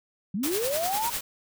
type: linear sweep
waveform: sine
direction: up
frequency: 174.61 to 966 Hz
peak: -26 dBFS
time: 0.34-1.1 s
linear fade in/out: 5 ms
type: noise with tremolo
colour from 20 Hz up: white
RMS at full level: -29 dBFS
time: 0.43-1.21 s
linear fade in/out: 5 ms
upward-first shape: sine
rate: 10 Hz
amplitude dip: 60%
effects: none